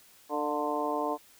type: harmonic tone with a mistuned harmonic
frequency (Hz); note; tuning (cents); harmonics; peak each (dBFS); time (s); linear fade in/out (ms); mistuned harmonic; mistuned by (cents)
149; D3; +25; 2 / 3 / 4 / 5 / 6 / 7; -35 / -35 / -35 / -35 / -35 / -35; 0.29-1.18; 50; 5; -56
effects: white hiss -58 dBFS RMS until 1.39 s